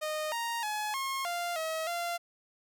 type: tone with pitch steps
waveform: sawtooth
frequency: 616 / 933 / 847 / 1078 / 696 / 640 / 691 Hz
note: D#5 / A#5 / G#5 / C#6 / F5 / D#5 / F5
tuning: -17 / +1 / +34 / -49 / -6 / +49 / -19 cents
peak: -28 dBFS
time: 0.01-2.18 s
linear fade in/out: 20 ms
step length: 310 ms
effects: none